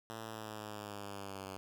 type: linear sweep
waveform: 5% pulse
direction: down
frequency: 112.5 to 95.1 Hz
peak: -32 dBFS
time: 0.1-1.57 s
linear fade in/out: 0 ms
effects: 12-bit